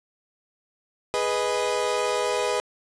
30% pulse chord, G# minor, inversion none, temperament equal, 415.3 / 493.9 / 622.3 Hz, G#4 / B4 / D#5, 0 / 0 / 0 cents, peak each -25 / -23 / -26 dBFS, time 1.14-2.6 s, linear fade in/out 0 ms, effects resampled to 22050 Hz + 7-bit

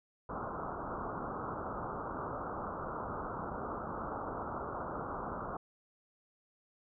white low-pass noise, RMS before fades -40 dBFS, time 0.29-5.57 s, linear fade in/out 5 ms, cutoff 1400 Hz, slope 96 dB/octave, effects none

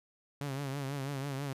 sawtooth tone with vibrato, 138.5 Hz, C#3, 1 cent flat, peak -31 dBFS, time 0.41-1.53 s, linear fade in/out 0 ms, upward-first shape triangle, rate 6.1 Hz, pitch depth 92 cents each way, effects resampled to 32000 Hz

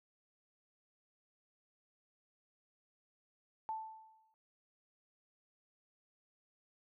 sine tone with exponential decay, 880 Hz, A5, in tune, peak -35 dBFS, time 3.69-4.34 s, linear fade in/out 0 ms, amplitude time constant 140 ms, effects none

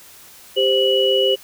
sine tone cluster, 395.2 / 522 / 2935 Hz, G4 / C5 / F#7, +14 / -4 / -15 cents, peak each -18 dBFS, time 0.56-1.36 s, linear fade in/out 20 ms, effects white hiss -44 dBFS RMS until 1.43 s

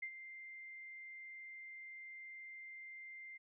sine tone with ADSR envelope, 2093 Hz, C7, in tune, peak -39 dBFS, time 0.02-3.38 s, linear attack 9 ms, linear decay 72 ms, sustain -10 dB, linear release 16 ms, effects none

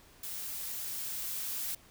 blue noise with level ramp, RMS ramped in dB -40 to -36 dBFS, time 0.23-1.75 s, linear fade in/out 5 ms, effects pink hiss -59 dBFS RMS until 1.9 s

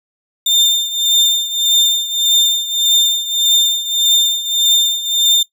35% pulse tone with tremolo, 3605 Hz, A7, 41 cents sharp, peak -6 dBFS, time 0.46-5.43 s, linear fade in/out 5 ms, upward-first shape triangle, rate 1.7 Hz, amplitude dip 80%, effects noise-tail reverb RT60 0.1 s tail -18 dB re dry

